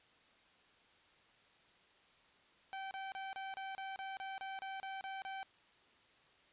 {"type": "tone bursts", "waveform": "sawtooth", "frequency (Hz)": 773, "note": "G5", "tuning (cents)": -24, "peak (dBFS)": -38, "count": 13, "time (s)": [2.73, 5.43], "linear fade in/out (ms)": 0, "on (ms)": 180, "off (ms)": 30, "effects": ["white hiss -67 dBFS RMS until 6.52 s", "resampled to 8000 Hz"]}